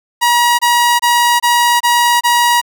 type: tone bursts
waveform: sawtooth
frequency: 957 Hz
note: A#5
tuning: 45 cents sharp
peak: -5 dBFS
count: 6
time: 0.21-2.615 s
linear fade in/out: 20 ms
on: 380 ms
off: 25 ms
effects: none